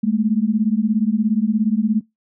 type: beating tone pair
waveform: sine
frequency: 207.7 / 224.7 Hz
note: G#3 / A3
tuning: 0 / +37 cents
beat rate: 17 Hz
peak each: -18 / -18 dBFS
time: 0.03-2.01 s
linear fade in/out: 10 ms
effects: noise-tail reverb RT60 0.2 s tail -26 dB re dry